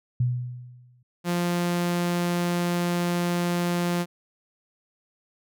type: tone with exponential decay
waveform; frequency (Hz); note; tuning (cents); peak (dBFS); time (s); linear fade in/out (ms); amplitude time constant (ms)
sine; 123.47; B2; 0; -18; 0.2-1.03; 5; 180
type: tone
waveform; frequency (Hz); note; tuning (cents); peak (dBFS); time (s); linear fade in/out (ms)
sawtooth; 174.61; F3; 0; -19; 1.24-4.06; 50
effects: none